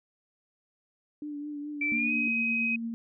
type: tone with vibrato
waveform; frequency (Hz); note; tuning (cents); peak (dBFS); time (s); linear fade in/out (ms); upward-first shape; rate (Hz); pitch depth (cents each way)
sine; 293.7; D4; 0; -34; 1.22-2.28; 2; triangle; 4.7; 35
type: tone with pitch glide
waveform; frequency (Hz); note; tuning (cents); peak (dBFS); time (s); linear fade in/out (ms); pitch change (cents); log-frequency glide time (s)
sine; 2329 to 2525; D7 to D#7; -15 to +25; -26; 1.81-2.76; 5; +140; 1.92-2.13
type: tone with tremolo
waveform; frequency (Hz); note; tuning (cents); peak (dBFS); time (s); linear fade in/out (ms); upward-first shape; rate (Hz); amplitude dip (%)
sine; 230; A#3; -23; -30; 1.92-2.94; 0; sine; 8.8; 25
effects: none